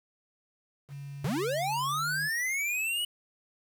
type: tone with pitch glide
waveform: sine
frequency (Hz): 140.6 to 150.69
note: C#3 to D3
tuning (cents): +25 to +45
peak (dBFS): -38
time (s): 0.88-2.3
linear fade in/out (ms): 50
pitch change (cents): +120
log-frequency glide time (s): 1.91-2.1
type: linear sweep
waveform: square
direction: up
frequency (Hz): 110 to 2960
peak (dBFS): -29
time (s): 1.24-3.05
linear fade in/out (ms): 5
effects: 9-bit